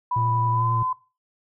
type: tone with pitch glide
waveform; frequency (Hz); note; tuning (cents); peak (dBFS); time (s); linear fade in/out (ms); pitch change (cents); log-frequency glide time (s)
sine; 987.8 to 1019.7; B5 to C6; 0 to -45; -22; 0.11-0.93; 5; +55; 0.52-0.66
type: tone with vibrato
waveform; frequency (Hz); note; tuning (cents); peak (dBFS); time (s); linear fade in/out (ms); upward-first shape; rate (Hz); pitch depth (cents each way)
triangle; 116.54; A#2; 0; -21; 0.16-0.83; 5; sine; 11; 20
effects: noise-tail reverb RT60 0.3 s tail -18 dB re dry